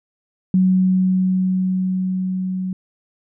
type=tone with level ramp; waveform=sine; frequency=186 Hz; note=F#3; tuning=9 cents sharp; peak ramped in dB=-11 to -21 dBFS; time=0.54-2.73 s; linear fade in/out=2 ms; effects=none